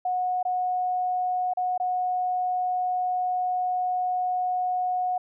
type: tone with dropouts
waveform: sine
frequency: 730 Hz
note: F#5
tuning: 24 cents flat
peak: -23 dBFS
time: 0.05-5.18 s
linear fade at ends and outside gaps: 5 ms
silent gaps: 0.429-0.451 / 1.536-1.571 / 1.778-1.799 s
effects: none